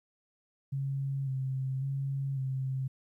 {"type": "tone with vibrato", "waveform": "sine", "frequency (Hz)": 134.7, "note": "C#3", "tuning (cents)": -49, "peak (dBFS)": -30, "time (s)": [0.72, 2.88], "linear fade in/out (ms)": 10, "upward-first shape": "square", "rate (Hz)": 0.91, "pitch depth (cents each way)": 30, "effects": ["12-bit"]}